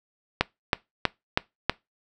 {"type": "click train", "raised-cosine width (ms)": 0.3, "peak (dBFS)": -3, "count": 5, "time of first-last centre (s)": [0.41, 1.696], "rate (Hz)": 3.11, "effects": ["noise-tail reverb RT60 0.2 s tail -22 dB re dry"]}